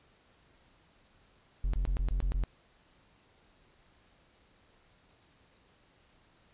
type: tone bursts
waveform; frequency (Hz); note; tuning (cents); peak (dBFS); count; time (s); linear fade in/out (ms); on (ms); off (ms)
triangle; 44.8; F1; +45; -25; 7; 1.64-2.437; 0; 95; 22
effects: pink hiss -65 dBFS RMS until 6.53 s + resampled to 8000 Hz